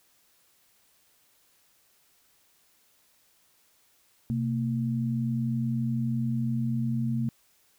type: tone pair together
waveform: sine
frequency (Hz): 127.7 / 227.9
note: C3 / A#3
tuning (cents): -42 / -39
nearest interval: minor seventh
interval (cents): 1003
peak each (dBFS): -28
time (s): 4.3-7.29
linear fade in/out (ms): 0
effects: white hiss -65 dBFS RMS until 7.78 s